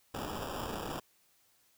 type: noise with sample-and-hold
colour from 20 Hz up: violet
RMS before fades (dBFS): -39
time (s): 0.14-1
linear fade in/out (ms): 5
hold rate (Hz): 2100
effects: white hiss -69 dBFS RMS until 1.77 s